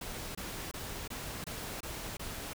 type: noise bursts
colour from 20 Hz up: pink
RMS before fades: -41 dBFS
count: 7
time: 0.01-2.534 s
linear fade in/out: 5 ms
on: 340 ms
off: 24 ms
effects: none